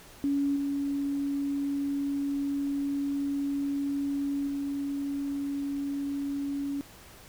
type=tone with level steps; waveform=sine; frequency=281.3 Hz; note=C#4; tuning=26 cents sharp; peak=-24 / -27 / -29 dBFS; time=0.24-6.81 s; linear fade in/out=0 ms; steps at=0.56 / 4.47 s; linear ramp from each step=5 ms; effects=pink hiss -51 dBFS RMS until 7.28 s